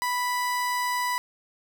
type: tone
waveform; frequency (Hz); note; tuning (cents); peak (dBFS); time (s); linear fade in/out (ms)
30% pulse; 987.8; B5; 0; -22; 0.02-1.18; 0
effects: none